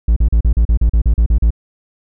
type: tone bursts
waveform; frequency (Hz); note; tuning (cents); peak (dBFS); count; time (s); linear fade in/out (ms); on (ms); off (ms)
triangle; 56; A1; +31; -6; 12; 0.08-1.506; 5; 84; 38
effects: none